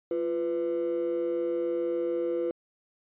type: ring-modulated tone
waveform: triangle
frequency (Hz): 422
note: G#4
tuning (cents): +28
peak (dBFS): -20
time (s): 0.11-2.51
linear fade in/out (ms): 2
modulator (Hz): 76.6
effects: tanh soft clip ceiling -21 dBFS + resampled to 8000 Hz